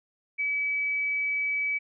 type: tone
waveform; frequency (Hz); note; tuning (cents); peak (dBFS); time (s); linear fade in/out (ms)
sine; 2288; D7; -46; -25; 0.38-1.79; 20
effects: none